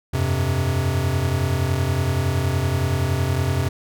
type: chord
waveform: square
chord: F suspended second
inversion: none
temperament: equal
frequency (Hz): 87.31 / 98 / 130.81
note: F2 / G2 / C3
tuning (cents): 0 / 0 / 0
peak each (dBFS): -24 / -26 / -23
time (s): 0.13-3.69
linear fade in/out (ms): 10
effects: none